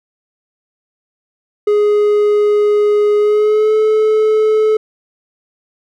triangle tone with pitch glide, 416.5 to 432.7 Hz, G#4 to A4, +5 to -29 cents, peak -7 dBFS, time 1.67-4.77 s, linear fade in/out 5 ms, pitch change +66 cents, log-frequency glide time 3.18-3.74 s, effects none

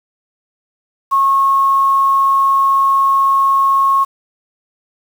sine tone with quantisation, 1091 Hz, C#6, 28 cents flat, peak -9 dBFS, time 1.11-4.05 s, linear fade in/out 20 ms, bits 6, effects none

